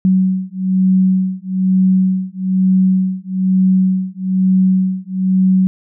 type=beating tone pair; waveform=sine; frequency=186.9 / 188 Hz; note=F#3 / F#3; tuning=+18 / +28 cents; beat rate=1.1 Hz; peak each=-14 dBFS; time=0.05-5.67 s; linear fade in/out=0 ms; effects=none